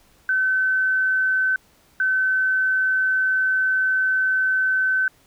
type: tone bursts at uneven times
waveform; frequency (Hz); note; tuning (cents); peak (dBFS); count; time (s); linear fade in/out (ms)
sine; 1526; G6; -47; -17; 2; 0.29-1.56 / 2-5.08; 2
effects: pink hiss -57 dBFS RMS until 5.26 s